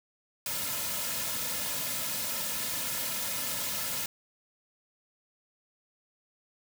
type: noise with comb filter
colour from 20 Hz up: white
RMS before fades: -33 dBFS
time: 0.46-4.06 s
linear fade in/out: 2 ms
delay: 2.6 ms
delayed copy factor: -0.75
effects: none